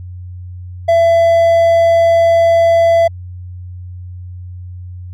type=tone; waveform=triangle; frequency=670 Hz; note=E5; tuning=28 cents sharp; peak=-5 dBFS; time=0.88-3.08 s; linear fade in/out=10 ms; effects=added 90 Hz sine -26 dBFS peak until 5.13 s